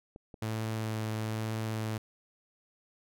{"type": "clicks", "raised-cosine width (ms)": 2, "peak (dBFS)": -33, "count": 2, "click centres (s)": [0.161, 0.342]}
{"type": "tone with vibrato", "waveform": "sawtooth", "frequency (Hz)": 110, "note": "A2", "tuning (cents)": 0, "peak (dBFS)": -28, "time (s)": [0.42, 1.98], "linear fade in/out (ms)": 5, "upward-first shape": "sine", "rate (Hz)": 1.1, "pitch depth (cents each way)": 10}
{"effects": []}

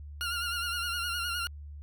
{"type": "tone with vibrato", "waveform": "20% pulse", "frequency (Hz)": 1408, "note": "F6", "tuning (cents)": 14, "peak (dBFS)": -26, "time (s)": [0.21, 1.47], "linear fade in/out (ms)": 0, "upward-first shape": "sine", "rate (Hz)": 9.7, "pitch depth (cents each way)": 50, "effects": ["added 73 Hz sine -41 dBFS peak until 1.82 s"]}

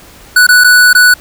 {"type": "tone with dropouts", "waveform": "square", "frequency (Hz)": 1480, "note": "F#6", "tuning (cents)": 0, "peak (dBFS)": -3, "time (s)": [0.36, 1.14], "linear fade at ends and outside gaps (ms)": 5, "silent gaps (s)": [[0.468, 0.488], [0.639, 0.643], [0.931, 0.949]], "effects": ["pink hiss -37 dBFS RMS until 1.2 s"]}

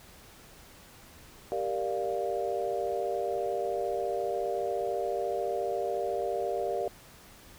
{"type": "chord", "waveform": "sine", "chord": "G minor seventh", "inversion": "none", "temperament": "equal with one note detuned", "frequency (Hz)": [392, 466.2, 590, 698.5], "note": ["G4", "Bb4", "D5", "F5"], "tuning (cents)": [0, 0, 8, 0], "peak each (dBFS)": -34, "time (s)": [1.52, 6.88], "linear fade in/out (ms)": 0, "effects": ["pink hiss -53 dBFS RMS until 7.58 s"]}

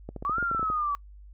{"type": "clicks", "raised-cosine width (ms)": 2, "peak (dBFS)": -23, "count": 11, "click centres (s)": [0.09, 0.163, 0.225, 0.296, 0.383, 0.427, 0.514, 0.548, 0.595, 0.629, 0.701]}
{"type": "linear two-way sweep", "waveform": "sine", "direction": "up then down", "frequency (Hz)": [1108.7, 1422, 1134], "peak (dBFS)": -25, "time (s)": [0.25, 0.95], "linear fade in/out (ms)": 0, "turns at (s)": 0.4}
{"effects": ["noise-tail reverb RT60 0.1 s tail -25 dB re dry", "added 50 Hz sine -45 dBFS peak until 1.33 s"]}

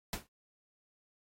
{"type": "noise with exponential decay", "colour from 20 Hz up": "pink", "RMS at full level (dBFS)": -33, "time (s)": [0.13, 0.27], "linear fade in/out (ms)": 1, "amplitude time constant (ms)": 29, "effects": ["noise-tail reverb RT60 0.1 s tail -26 dB re dry", "AAC 48 kbps"]}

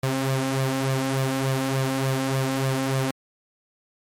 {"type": "tone with flanger", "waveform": "sawtooth", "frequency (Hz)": 133.5, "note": "C3", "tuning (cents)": 35, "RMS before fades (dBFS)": -24, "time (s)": [0.03, 3.11], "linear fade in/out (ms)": 5, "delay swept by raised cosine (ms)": [1.7, 3.9], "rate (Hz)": 3.4, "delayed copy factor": 0.6, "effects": ["MP3 64 kbps"]}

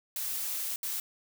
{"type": "noise bursts at uneven times", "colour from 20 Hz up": "blue", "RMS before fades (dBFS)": -34, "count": 2, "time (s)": [[0.16, 0.76], [0.83, 1]], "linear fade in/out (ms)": 2, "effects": []}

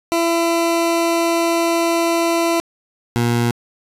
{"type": "tone pair in turn", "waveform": "20% pulse", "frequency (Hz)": [335.9, 118.76], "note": ["E4", "A#2"], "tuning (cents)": [33, 33], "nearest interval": "octave + tritone", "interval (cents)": 1800, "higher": "first", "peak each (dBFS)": -10, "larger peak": "neither", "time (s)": [[0.12, 2.6], [3.16, 3.51]], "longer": "first", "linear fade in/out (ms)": 0, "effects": ["resampled to 32000 Hz", "8-bit"]}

